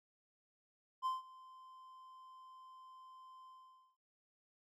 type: tone with ADSR envelope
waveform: triangle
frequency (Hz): 1037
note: C6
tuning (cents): -16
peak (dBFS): -31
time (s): 1.02-3.97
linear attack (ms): 39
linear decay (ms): 160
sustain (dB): -22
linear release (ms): 500
effects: none